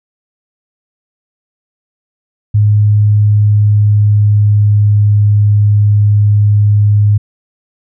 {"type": "tone with pitch glide", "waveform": "sine", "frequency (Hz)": [104.7, 103.8], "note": ["G#2", "G#2"], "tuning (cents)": [15, 0], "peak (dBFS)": -5, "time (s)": [2.54, 7.18], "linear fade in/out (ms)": 10, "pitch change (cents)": -15, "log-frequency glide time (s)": [3.05, 5.14], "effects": []}